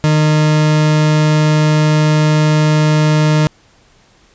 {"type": "tone", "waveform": "40% pulse", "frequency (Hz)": 153.2, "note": "D#3", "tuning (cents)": -27, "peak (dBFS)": -8, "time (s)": [0.04, 3.47], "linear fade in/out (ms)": 0, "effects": ["pink hiss -50 dBFS RMS until 4.34 s", "resampled to 16000 Hz"]}